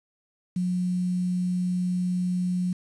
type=tone with quantisation; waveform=sine; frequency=180.4 Hz; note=F#3; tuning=44 cents flat; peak=-23 dBFS; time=0.56-2.73 s; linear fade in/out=5 ms; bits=8; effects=resampled to 22050 Hz